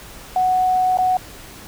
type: tone with dropouts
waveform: sine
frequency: 740 Hz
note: F#5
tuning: in tune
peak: -14 dBFS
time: 0.36-1.17 s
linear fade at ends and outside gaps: 2 ms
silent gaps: 0.973-0.986 s
effects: pink hiss -39 dBFS RMS until 1.67 s